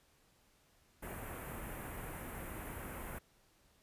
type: band-stop noise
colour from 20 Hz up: pink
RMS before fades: -45 dBFS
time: 1.02-3.19 s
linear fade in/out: 10 ms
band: 2300 to 9900 Hz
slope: 24 dB/octave
effects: pink hiss -70 dBFS RMS until 3.82 s + resampled to 32000 Hz